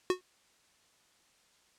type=tone with exponential decay; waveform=square; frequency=366 Hz; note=F#4; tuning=19 cents flat; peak=-22 dBFS; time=0.1-0.21 s; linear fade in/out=1 ms; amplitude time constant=22 ms; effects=white hiss -67 dBFS RMS until 1.78 s + low-pass 8000 Hz 12 dB/octave